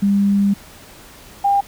sine tone pair in turn, 200.1 / 800.4 Hz, G3 / G5, +36 / +36 cents, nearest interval 2 octaves, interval 2400 cents, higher second, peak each -12 dBFS, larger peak neither, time 0.02-0.54 / 1.44-1.61 s, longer first, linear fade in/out 10 ms, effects pink hiss -42 dBFS RMS until 1.67 s

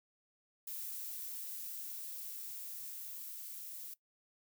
violet noise with level ramp, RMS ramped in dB -43 to -47 dBFS, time 0.67-3.94 s, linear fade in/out 5 ms, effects noise-tail reverb RT60 0.1 s tail -19 dB re dry

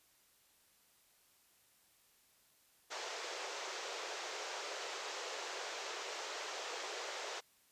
pink band-pass noise, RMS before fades -44 dBFS, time 2.9-7.41 s, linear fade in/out 20 ms, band 390 to 7200 Hz, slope 48 dB/octave, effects white hiss -70 dBFS RMS until 7.71 s + resampled to 32000 Hz

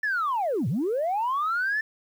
sine linear two-way sweep, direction down then up, 1784 to 103.83 to 1784 Hz, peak -22 dBFS, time 0.03-1.81 s, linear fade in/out 5 ms, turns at 0.68 s, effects tanh soft clip ceiling -20 dBFS + 9-bit

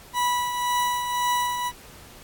40% pulse tone with tremolo, 980 Hz, B5, 14 cents flat, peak -19 dBFS, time 0.13-1.72 s, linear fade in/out 50 ms, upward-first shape triangle, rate 1.9 Hz, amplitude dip 55%, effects pink hiss -47 dBFS RMS until 2.23 s + AAC 64 kbps

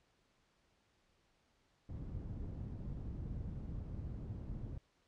white low-pass noise, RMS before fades -44 dBFS, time 1.89-4.78 s, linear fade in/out 5 ms, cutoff 120 Hz, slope 12 dB/octave, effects pink hiss -75 dBFS RMS until 5.07 s + low-pass 6000 Hz 12 dB/octave

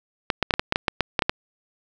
clicks, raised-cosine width 0.3 ms, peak -3 dBFS, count 12, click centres 0.302 / 0.427 / 0.508 / 0.539 / 0.595 / 0.724 / 0.759 / 0.882 / 1.007 / 1.192 / 1.222 / 1.295 s, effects none

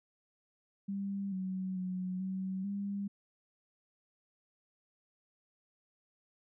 sine tone with pitch steps, 197.9 / 187.5 / 184 / 189.1 / 200.1 Hz, G3 / F#3 / F#3 / F#3 / G3, +17 / +23 / -9 / +38 / +36 cents, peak -34 dBFS, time 0.88-3.08 s, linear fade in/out 10 ms, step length 440 ms, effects none

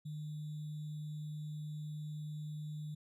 sine tone with sample-and-hold, 151.6 Hz, D#3, 45 cents flat, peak -40 dBFS, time 0.05-2.95 s, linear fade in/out 10 ms, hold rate 3675 Hz, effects resampled to 32000 Hz

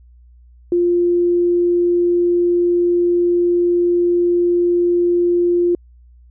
sine tone, 349.5 Hz, F4, 1 cent sharp, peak -12 dBFS, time 0.72-5.75 s, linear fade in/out 2 ms, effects added 60 Hz sine -43 dBFS peak until 6.3 s

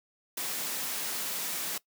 white high-pass noise, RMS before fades -34 dBFS, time 0.37-1.78 s, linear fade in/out 5 ms, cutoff 150 Hz, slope 24 dB/octave, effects noise-tail reverb RT60 0.1 s tail -20 dB re dry

